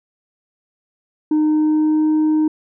sine tone with pitch glide, 306.6 to 309.4 Hz, D#4 to D#4, -25 to -10 cents, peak -10 dBFS, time 1.31-2.48 s, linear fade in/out 5 ms, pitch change +15 cents, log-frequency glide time 1.43-2.07 s, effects tanh soft clip ceiling -12 dBFS

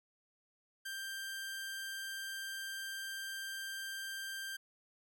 sawtooth tone, 1579 Hz, G6, 12 cents sharp, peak -37 dBFS, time 0.85-4.57 s, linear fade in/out 10 ms, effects none

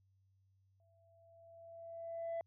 sine tone with exponential growth, 668 Hz, E5, 23 cents sharp, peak -34 dBFS, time 0.8-2.41 s, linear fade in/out 1 ms, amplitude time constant 350 ms, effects tanh soft clip ceiling -36 dBFS + added 96 Hz sine -70 dBFS peak until 2.46 s

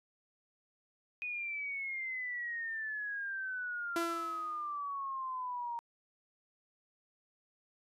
sine exponential sweep, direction down, 2490 to 932.3 Hz, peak -36 dBFS, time 1.22-5.79 s, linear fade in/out 0 ms
sawtooth tone with exponential decay, 337.1 Hz, E4, 39 cents sharp, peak -27 dBFS, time 3.96-4.79 s, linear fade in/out 2 ms, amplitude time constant 180 ms
effects resampled to 32000 Hz

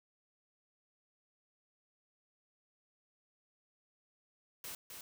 white noise with echo, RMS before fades -45 dBFS, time 4.64-4.75 s, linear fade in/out 2 ms, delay 260 ms, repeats 1, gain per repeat -4 dB, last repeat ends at 5.01 s, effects none

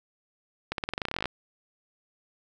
accelerating click train, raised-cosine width 0.3 ms, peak -13 dBFS, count 17, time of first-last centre 0.72-1.257 s, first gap 62 ms, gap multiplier 0.91, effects none

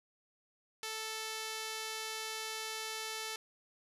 5% pulse tone with low-pass filter, 440 Hz, A4, in tune, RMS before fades -41 dBFS, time 0.83-3.36 s, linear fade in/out 2 ms, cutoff 9400 Hz, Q 3.4, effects none

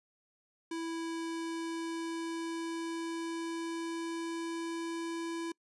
square tone with pitch glide, 330 to 333.4 Hz, E4 to E4, +2 to +20 cents, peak -36 dBFS, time 0.71-5.52 s, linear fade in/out 5 ms, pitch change +18 cents, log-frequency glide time 1.09-5.31 s, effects noise-tail reverb RT60 0.1 s tail -25 dB re dry + resampled to 24000 Hz

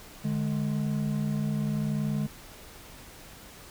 triangle tone pair together, 149.31 / 210 Hz, D3 / G#3, +29 / +19 cents, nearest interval tritone, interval 590 cents, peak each -27 dBFS, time 0.24-2.27 s, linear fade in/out 10 ms, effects pink hiss -48 dBFS RMS until 3.7 s

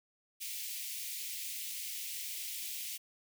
white high-pass noise, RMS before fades -41 dBFS, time 0.4-2.98 s, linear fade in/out 20 ms, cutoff 2100 Hz, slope 48 dB/octave, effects none

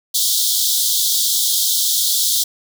pink high-pass noise, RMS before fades -17 dBFS, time 0.14-2.44 s, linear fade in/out 10 ms, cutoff 3300 Hz, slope 96 dB/octave, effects none

